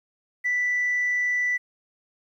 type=tone; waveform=sine; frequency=1975.5 Hz; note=B6; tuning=in tune; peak=-20 dBFS; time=0.44-1.58 s; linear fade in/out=20 ms; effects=tanh soft clip ceiling -18 dBFS + 10-bit